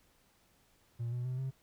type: tone with pitch steps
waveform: triangle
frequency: 117.9 / 122.62 / 127.54 / 132.64 Hz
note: A#2 / B2 / C3 / C3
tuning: +20 / -12 / -44 / +24 cents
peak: -31 dBFS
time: 0.99-1.51 s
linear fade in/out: 20 ms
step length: 130 ms
effects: tanh soft clip ceiling -29 dBFS + pink hiss -69 dBFS RMS until 1.62 s